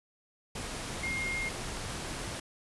sine tone in noise, 2130 Hz, C7, 30 cents sharp, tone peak -32 dBFS, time 1.03-1.49 s, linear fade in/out 5 ms, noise pink, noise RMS -38 dBFS, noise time 0.55-2.4 s, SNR +3 dB, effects resampled to 24000 Hz

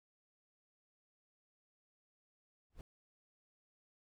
brown noise with exponential growth, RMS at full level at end -44 dBFS, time 2.7-2.81 s, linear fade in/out 1 ms, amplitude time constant 22 ms, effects none

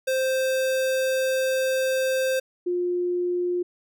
square / sine tone pair in turn, 523.3 / 355 Hz, C5 / F4, 0 / +28 cents, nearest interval perfect fifth, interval 672 cents, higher first, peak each -22 dBFS, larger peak neither, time 0.07-2.4 / 2.66-3.63 s, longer first, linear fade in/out 10 ms, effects none

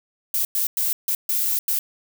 violet noise bursts at uneven times, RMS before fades -22 dBFS, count 6, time 0.34-0.45 / 0.55-0.67 / 0.77-0.93 / 1.08-1.15 / 1.29-1.59 / 1.68-1.79 s, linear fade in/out 2 ms, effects none

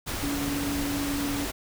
sine tone in noise, 283.9 Hz, C#4, 41 cents sharp, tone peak -28 dBFS, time 0.22-1.46 s, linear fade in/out 20 ms, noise pink, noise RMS -32 dBFS, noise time 0.06-1.52 s, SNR +1 dB, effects none

